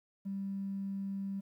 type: tone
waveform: triangle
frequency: 196 Hz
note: G3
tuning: in tune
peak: -31 dBFS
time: 0.25-1.41 s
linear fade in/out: 20 ms
effects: tanh soft clip ceiling -33 dBFS + 12-bit